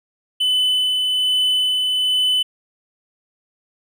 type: tone with tremolo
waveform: triangle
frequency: 3011 Hz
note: F#7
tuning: 30 cents sharp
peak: -13 dBFS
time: 0.4-2.43 s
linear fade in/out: 10 ms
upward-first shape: sine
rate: 1.2 Hz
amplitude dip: 25%
effects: none